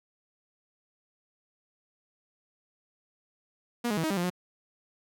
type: tone with pitch steps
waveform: sawtooth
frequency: 238.8 / 208.5 / 162.2 / 316 / 197.8 / 175.1 / 180.1 Hz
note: A#3 / G#3 / E3 / D#4 / G3 / F3 / F#3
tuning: +42 / +7 / -28 / +27 / +16 / +5 / -46 cents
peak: -23 dBFS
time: 3.84-4.302 s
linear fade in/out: 10 ms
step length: 66 ms
effects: none